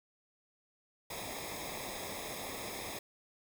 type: noise with comb filter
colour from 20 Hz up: pink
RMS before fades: -42 dBFS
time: 1.1-2.99 s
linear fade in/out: 5 ms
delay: 0.68 ms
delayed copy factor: -0.8
effects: none